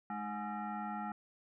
sine tone with frequency modulation, 311.1 Hz, D#4, in tune, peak -37 dBFS, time 0.1-1.12 s, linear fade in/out 2 ms, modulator 521 Hz, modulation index 2.1, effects none

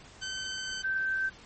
15% pulse / sine tone pair in turn, 1536 / 1552.1 Hz, G6 / G6, -36 / -18 cents, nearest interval unison, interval 18 cents, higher second, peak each -27 dBFS, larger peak neither, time 0.21-0.83 / 0.83-1.3 s, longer first, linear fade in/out 20 ms, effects pink hiss -52 dBFS RMS until 1.45 s + MP3 32 kbps

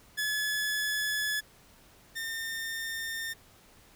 sawtooth tone pair in turn, 1710 / 1814.4 Hz, A6 / A#6, -50 / -47 cents, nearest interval minor second, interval 103 cents, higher second, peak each -25 / -30 dBFS, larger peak first, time 0.17-1.41 / 2.15-3.34 s, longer first, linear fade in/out 20 ms, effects pink hiss -58 dBFS RMS until 3.95 s

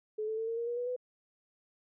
sine tone with pitch steps, 429.5 / 438.8 / 448.3 / 457.9 / 467.8 / 477.9 / 488.3 / 498.8 Hz, A4 / A4 / A4 / A#4 / A#4 / A#4 / B4 / B4, -42 / -5 / +32 / -31 / +6 / +43 / -20 / +17 cents, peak -32 dBFS, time 0.18-0.964 s, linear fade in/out 10 ms, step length 98 ms, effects none

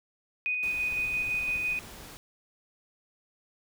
sine tone with tremolo, 2489 Hz, D#7, in tune, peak -26 dBFS, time 0.46-1.79 s, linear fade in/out 0 ms, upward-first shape square, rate 5.9 Hz, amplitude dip 25%
pink noise, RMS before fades -46 dBFS, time 0.63-2.17 s, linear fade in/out 0 ms
brown noise bursts, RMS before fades -44 dBFS, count 10, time 0.91-1.578 s, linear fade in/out 2 ms, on 29 ms, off 42 ms
effects none

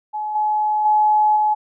sine tone with level steps, 850 Hz, G#5, 40 cents sharp, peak -22 / -16 / -12 / -14 dBFS, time 0.13-1.55 s, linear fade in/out 20 ms, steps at 0.35 / 0.85 / 1.36 s, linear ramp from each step 5 ms, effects none

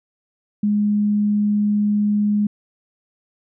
sine tone, 207.7 Hz, G#3, in tune, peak -15 dBFS, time 0.63-2.47 s, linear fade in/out 5 ms, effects none

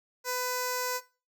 5% pulse tone with notch filter, 500 Hz, B4, 21 cents sharp, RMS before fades -32 dBFS, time 0.24-1.01 s, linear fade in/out 50 ms, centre 3200 Hz, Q 0.61, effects noise-tail reverb RT60 0.3 s tail -17 dB re dry

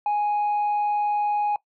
sine tone with tanh clipping, 830.6 Hz, G#5, in tune, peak -21 dBFS, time 0.06-1.56 s, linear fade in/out 2 ms, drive 1 dB, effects noise-tail reverb RT60 0.1 s tail -19 dB re dry

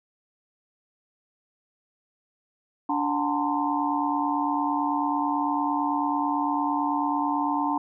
sine tone cluster, 290.5 / 729 / 839 / 908 / 1038 Hz, D4 / F#5 / G#5 / A#5 / C6, -19 / -26 / +17 / -46 / -14 cents, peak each -27 / -32 / -34 / -27 / -30 dBFS, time 2.89-7.78 s, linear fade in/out 5 ms, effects none

